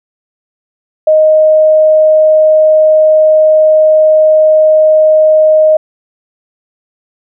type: tone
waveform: sine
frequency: 622.3 Hz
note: D#5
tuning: in tune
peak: -3 dBFS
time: 1.07-5.77 s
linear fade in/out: 5 ms
effects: none